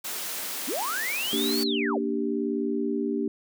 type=high-pass noise; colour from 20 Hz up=white; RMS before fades=-33 dBFS; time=0.04-1.64 s; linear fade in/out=10 ms; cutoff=200 Hz; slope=24 dB/octave
type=linear two-way sweep; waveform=sine; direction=up then down; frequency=188.3 to 4580 to 188.3 Hz; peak=-28 dBFS; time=0.67-2 s; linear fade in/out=20 ms; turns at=1.62 s
type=chord; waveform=sine; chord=G minor; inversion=first; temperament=equal; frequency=233.1 / 293.7 / 392 Hz; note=Bb3 / D4 / G4; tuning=0 / 0 / 0 cents; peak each=-29 dBFS; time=1.33-3.28 s; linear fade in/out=2 ms
effects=none